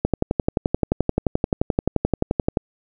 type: click train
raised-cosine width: 2 ms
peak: -4 dBFS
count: 30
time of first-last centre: 0.05-2.572 s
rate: 11.5 Hz
effects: none